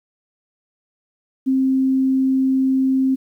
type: tone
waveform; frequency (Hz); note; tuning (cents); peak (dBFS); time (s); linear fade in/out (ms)
sine; 264.2; C4; +17; -14; 1.46-3.16; 20
effects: 9-bit